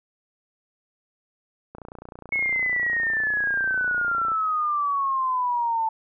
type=click train; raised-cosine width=1 ms; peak=-25 dBFS; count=77; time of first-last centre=1.75-4.318 s; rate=29.6 Hz
type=exponential sweep; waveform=sine; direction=down; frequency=2200 to 884 Hz; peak=-21 dBFS; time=2.32-5.89 s; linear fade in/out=5 ms
effects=none